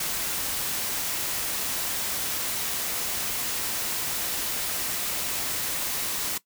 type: noise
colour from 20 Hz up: white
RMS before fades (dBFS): -29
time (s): 0-6.38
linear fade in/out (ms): 5
effects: noise-tail reverb RT60 0.1 s tail -18 dB re dry